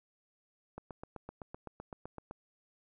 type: click train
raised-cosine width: 1 ms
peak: -29 dBFS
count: 13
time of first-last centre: 0.78-2.311 s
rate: 7.84 Hz
effects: none